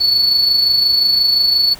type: tone with amplitude modulation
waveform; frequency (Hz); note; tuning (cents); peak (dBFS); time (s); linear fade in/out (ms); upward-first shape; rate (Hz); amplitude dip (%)
sine; 4435; C#8; 0; -6; 0-1.75; 20; sine; 25.7; 55
effects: tanh soft clip ceiling -8 dBFS + pink hiss -38 dBFS RMS until 1.79 s